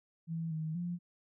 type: tone with pitch steps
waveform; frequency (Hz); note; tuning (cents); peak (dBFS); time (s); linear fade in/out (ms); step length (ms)
sine; 164.2 / 157.7 / 174.6; E3 / D#3 / F3; -6 / +24 / 0; -34; 0.27-0.99; 50; 240
effects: none